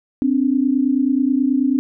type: tone pair together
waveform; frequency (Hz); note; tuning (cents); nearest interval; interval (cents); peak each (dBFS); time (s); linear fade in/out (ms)
sine; 258.8 / 288.1; C4 / D4; -19 / -33; major second; 186; -16 / -18; 0.22-1.79; 0
effects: none